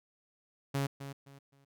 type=tone with echo; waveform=sawtooth; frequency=138.59 Hz; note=C#3; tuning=in tune; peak=-26 dBFS; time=0.74-0.87 s; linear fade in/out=10 ms; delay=260 ms; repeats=3; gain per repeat=-11 dB; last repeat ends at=1.65 s; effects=none